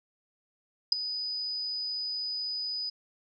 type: tone with ADSR envelope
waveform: sine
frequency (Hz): 4978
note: D#8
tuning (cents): 0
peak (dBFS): -14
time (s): 0.92-2.9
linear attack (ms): 5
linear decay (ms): 6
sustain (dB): -17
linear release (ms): 10
effects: none